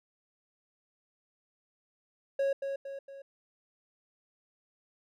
triangle tone with echo, 550 Hz, C#5, 14 cents flat, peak -24 dBFS, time 2.39-2.53 s, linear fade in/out 5 ms, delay 230 ms, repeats 3, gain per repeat -6 dB, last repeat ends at 3.22 s, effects none

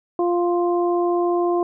harmonic tone, 349.2 Hz, F4, in tune, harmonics 1 / 2 / 3, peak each -18 / -24 / -28 dBFS, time 0.19-1.63 s, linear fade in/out 2 ms, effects none

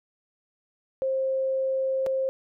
sine tone with dropouts, 530 Hz, C5, 22 cents sharp, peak -23 dBFS, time 1.02-2.29 s, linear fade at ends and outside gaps 0 ms, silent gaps 2.063-2.067 s, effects none

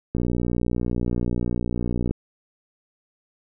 click train, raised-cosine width 3 ms, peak -12 dBFS, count 119, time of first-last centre 0.15-2.11 s, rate 60.2 Hz, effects none

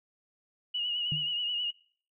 sine tone with vibrato, 2900 Hz, F#7, 35 cents flat, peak -29 dBFS, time 0.74-1.71 s, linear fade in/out 10 ms, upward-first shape sine, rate 9.4 Hz, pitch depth 42 cents each way
sine tone with exponential decay, 151.7 Hz, D#3, 44 cents flat, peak -28 dBFS, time 1.12-1.34 s, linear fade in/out 0 ms, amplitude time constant 47 ms
effects noise-tail reverb RT60 0.5 s tail -23 dB re dry

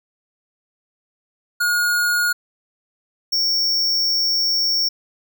square tone pair in turn, 1437 / 5487 Hz, F6 / F8, +49 / -31 cents, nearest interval octave + major seventh, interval 2320 cents, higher second, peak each -17 dBFS, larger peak neither, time 1.6-2.33 / 3.32-4.89 s, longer second, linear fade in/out 10 ms, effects none

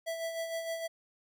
square tone with tremolo, 659.3 Hz, E5, in tune, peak -33 dBFS, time 0.06-0.88 s, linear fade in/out 20 ms, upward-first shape sine, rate 6.5 Hz, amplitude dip 50%, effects none

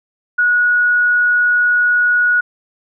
sine tone, 1458 Hz, F#6, 26 cents flat, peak -10 dBFS, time 0.38-2.41 s, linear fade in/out 10 ms, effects none

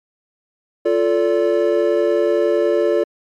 triangle chord, D minor, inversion first, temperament equal with one note detuned, 349.2 / 440 / 576.6 Hz, F4 / A4 / D5, 0 / 0 / -32 cents, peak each -16 dBFS, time 0.85-3.04 s, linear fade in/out 10 ms, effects MP3 64 kbps

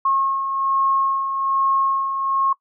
sine beating tone pair, 1083 / 1084.2 Hz, C#6 / C#6, -41 / -39 cents, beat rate 1.2 Hz, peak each -27 / -18 dBFS, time 0.05-2.53 s, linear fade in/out 5 ms, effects noise-tail reverb RT60 0.1 s tail -20 dB re dry

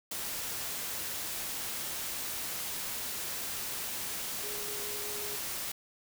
sine tone in noise, 415.3 Hz, G#4, in tune, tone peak -44 dBFS, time 4.43-5.36 s, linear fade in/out 5 ms, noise white, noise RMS -37 dBFS, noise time 0.11-5.72 s, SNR -10 dB, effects none

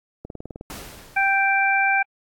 click train, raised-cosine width 2 ms, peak -21 dBFS, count 8, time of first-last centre 0.25-0.611 s, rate 19.4 Hz
pink noise with exponential decay, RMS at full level -34 dBFS, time 0.7-1.9 s, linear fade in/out 1 ms, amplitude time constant 260 ms
harmonic tone, 784 Hz, G5, in tune, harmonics 1 / 2 / 3, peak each -21 / -21 / -21 dBFS, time 1.16-2.03 s, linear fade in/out 10 ms
effects AAC 64 kbps

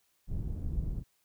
pink low-pass noise, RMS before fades -34 dBFS, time 0.27-1.04 s, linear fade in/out 50 ms, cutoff 140 Hz, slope 12 dB/octave, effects white hiss -73 dBFS RMS until 1.24 s

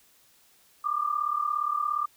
sine tone pair together, 1174.7 / 1211.9 Hz, D6 / D#6, 0 / -46 cents, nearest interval minor second, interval 54 cents, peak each -28 dBFS, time 0.84-2.06 s, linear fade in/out 10 ms, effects white hiss -61 dBFS RMS until 2.16 s

